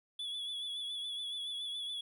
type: tone with vibrato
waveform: triangle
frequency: 3413 Hz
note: G#7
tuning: 47 cents sharp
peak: -36 dBFS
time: 0.19-2.01 s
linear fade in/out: 5 ms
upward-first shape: sine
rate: 7.1 Hz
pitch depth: 40 cents each way
effects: none